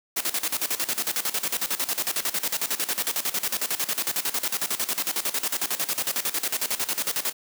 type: noise with tremolo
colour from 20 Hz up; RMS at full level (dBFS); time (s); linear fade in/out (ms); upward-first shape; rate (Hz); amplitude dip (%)
white; -25; 0.16-7.33; 10; square; 11; 80
effects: high-pass 200 Hz 12 dB/octave